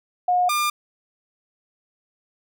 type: tone pair in turn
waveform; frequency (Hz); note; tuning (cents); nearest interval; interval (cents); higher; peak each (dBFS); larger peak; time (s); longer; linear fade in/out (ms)
sine / sawtooth; 720 / 1200.4; F#5 / D6; -47 / +38; major sixth; 885; second; -16; neither; 0.28-0.49 / 0.49-0.7; neither; 5
effects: none